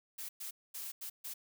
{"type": "noise bursts at uneven times", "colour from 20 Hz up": "blue", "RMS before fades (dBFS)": -43, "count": 5, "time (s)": [[0.18, 0.29], [0.4, 0.51], [0.74, 0.92], [1.01, 1.1], [1.24, 1.34]], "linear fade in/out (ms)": 10, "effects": []}